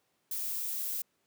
violet noise, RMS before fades -35 dBFS, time 0.31-1.02 s, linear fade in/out 5 ms, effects pink hiss -75 dBFS RMS until 1.26 s + high-pass 150 Hz 12 dB/octave

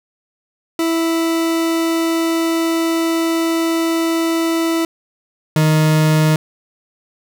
40% pulse tone pair in turn, 329.5 / 155.5 Hz, E4 / D#3, -1 / -1 cents, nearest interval octave + minor second, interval 1300 cents, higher first, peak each -14 / -10 dBFS, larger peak second, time 0.79-4.85 / 5.56-6.36 s, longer first, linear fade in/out 2 ms, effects none

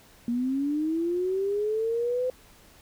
sine linear sweep, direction up, 233.1 to 512 Hz, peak -24 dBFS, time 0.28-2.3 s, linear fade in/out 2 ms, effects pink hiss -55 dBFS RMS until 2.81 s

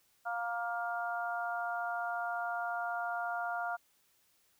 harmonic tone, 234.5 Hz, A#3, 11 cents sharp, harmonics 3 / 4 / 5 / 6, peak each -36 / -43 / -45 / -38 dBFS, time 0.25-3.77 s, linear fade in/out 20 ms, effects white hiss -71 dBFS RMS until 4.59 s

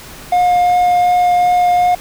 triangle tone with vibrato, 714 Hz, F5, 38 cents sharp, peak -7 dBFS, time 0.32-1.95 s, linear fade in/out 5 ms, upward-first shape triangle, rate 2.7 Hz, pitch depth 9 cents each way, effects pink hiss -34 dBFS RMS until 2 s

